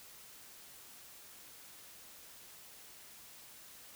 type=silence; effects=white hiss -55 dBFS RMS until 3.95 s